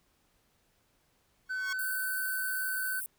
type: tone with exponential growth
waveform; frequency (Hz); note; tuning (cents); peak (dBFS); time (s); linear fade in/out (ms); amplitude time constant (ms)
10% pulse; 1100; C#6; -14; -26; 1.46-1.73; 5; 57
type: tone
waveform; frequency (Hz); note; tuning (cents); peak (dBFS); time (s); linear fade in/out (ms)
triangle; 1517; F#6; +43; -30; 1.49-3.01; 20
type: high-pass noise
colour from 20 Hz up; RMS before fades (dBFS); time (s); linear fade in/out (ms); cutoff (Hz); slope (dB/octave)
white; -38; 1.79-3.06; 0; 8200; 96
effects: pink hiss -71 dBFS RMS until 3.18 s